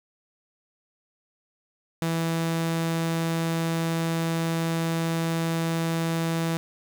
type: tone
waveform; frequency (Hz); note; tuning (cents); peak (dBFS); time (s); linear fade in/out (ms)
sawtooth; 164.81; E3; 0; -20; 2.02-6.57; 0
effects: 8-bit